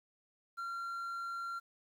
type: tone with quantisation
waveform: triangle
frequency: 1375 Hz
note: F6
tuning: 27 cents flat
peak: -36 dBFS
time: 0.57-1.6 s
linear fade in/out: 20 ms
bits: 11
effects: none